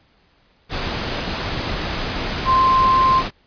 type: tone in noise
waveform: sine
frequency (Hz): 1046.5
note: C6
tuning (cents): 0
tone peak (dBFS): -12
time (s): 2.45-3.23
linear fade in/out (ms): 50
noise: pink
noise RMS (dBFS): -24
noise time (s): 0.69-3.31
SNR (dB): +9
effects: pink hiss -58 dBFS RMS until 3.46 s + resampled to 11025 Hz